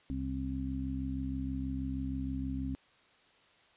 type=harmonic tone; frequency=66.3 Hz; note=C2; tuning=23 cents sharp; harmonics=1 / 2 / 3 / 4; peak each=-38 / -41 / -44 / -36 dBFS; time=0.1-2.75 s; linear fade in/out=0 ms; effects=white hiss -64 dBFS RMS until 3.76 s + resampled to 8000 Hz